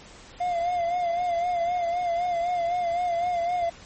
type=tone with vibrato; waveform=triangle; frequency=698.5 Hz; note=F5; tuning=in tune; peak=-21 dBFS; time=0.4-3.7 s; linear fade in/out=10 ms; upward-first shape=sine; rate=3.9 Hz; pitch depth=53 cents each way; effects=pink hiss -47 dBFS RMS until 3.85 s + MP3 32 kbps